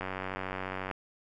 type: click train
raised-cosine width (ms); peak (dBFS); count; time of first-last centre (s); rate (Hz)
0.5; -20; 86; 0.01-0.912; 94.2
effects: none